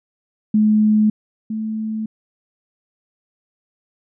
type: tone pair in turn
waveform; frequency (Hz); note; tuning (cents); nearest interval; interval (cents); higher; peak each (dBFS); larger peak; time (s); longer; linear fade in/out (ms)
sine; 213.8 / 218.4; A3 / A3; -49 / -13; unison; 36; second; -11 / -21; first; 0.54-1.1 / 1.5-2.06; neither; 5
effects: none